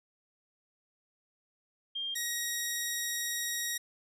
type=tone pair in turn; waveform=sine / 10% pulse; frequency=3200 / 1891.8 Hz; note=G7 / A#6; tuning=+35 / +25 cents; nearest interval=major sixth; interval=910 cents; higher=first; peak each=-33 / -23 dBFS; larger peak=second; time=1.95-2.15 / 2.15-3.78 s; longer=second; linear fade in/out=10 ms; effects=none